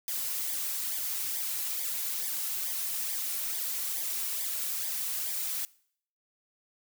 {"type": "noise with flanger", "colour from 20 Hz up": "blue", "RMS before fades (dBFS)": -33, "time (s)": [0.08, 5.65], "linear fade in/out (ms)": 0, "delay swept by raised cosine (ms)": [0.71, 3.31], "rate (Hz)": 2.3, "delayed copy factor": -0.75, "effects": ["noise-tail reverb RT60 0.6 s tail -22 dB re dry"]}